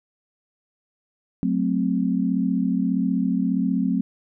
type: chord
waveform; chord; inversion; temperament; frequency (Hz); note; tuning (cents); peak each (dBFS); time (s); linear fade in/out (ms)
sine; F# diminished; none; equal; 185 / 220 / 261.6; F#3 / A3 / C4; 0 / 0 / 0; -23 / -25 / -23; 1.43-4.01; 0
effects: none